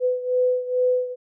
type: beating tone pair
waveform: sine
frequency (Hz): 501 / 503.3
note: B4 / B4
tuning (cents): +25 / +33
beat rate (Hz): 2.3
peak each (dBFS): -20 / -24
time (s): 0-1.16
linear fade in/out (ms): 50
effects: none